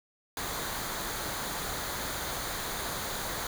pink noise with comb filter, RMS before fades -35 dBFS, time 0.37-3.47 s, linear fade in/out 2 ms, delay 0.37 ms, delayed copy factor -0.5, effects none

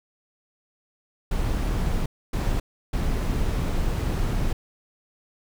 brown noise bursts at uneven times, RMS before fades -24 dBFS, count 3, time 1.31-2.06 / 2.33-2.6 / 2.93-4.53 s, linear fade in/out 5 ms, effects none

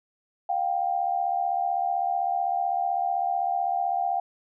sine tone pair together, 708.2 / 784 Hz, F5 / G5, +24 / 0 cents, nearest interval major second, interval 176 cents, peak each -26 dBFS, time 0.49-4.2 s, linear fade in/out 5 ms, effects none

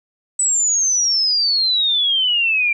sine exponential sweep, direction down, 8020 to 2349 Hz, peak -14 dBFS, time 0.39-2.73 s, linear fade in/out 5 ms, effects none

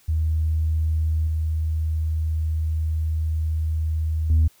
sine tone with level steps, 79 Hz, D#2, 27 cents sharp, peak -18 / -20 / -12 dBFS, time 0.08-4.48 s, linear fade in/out 10 ms, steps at 1.27 / 4.3 s, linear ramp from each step 2 ms, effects tanh soft clip ceiling -12 dBFS + white hiss -57 dBFS RMS until 4.6 s

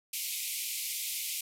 white band-pass noise, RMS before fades -36 dBFS, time 0.13-1.41 s, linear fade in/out 5 ms, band 2100 to 15000 Hz, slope 96 dB/octave, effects none

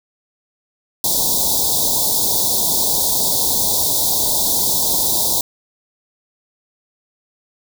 white band-stop noise, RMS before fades -17 dBFS, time 1.04-5.41 s, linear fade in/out 2 ms, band 1000 to 3500 Hz, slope 96 dB/octave, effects none

